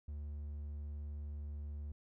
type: tone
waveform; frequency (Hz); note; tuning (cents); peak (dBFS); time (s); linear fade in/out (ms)
triangle; 73.42; D2; 0; -39; 0.08-1.92; 5
effects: none